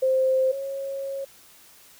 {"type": "tone pair in turn", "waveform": "sine", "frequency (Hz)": [523.3, 547.3], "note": ["C5", "C#5"], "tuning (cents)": [0, -22], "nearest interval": "minor second", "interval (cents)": 78, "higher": "second", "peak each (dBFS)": [-18, -28], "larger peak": "first", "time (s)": [[0.02, 0.52], [0.52, 1.25]], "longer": "second", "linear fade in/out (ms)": 10, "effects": ["white hiss -52 dBFS RMS until 1.99 s"]}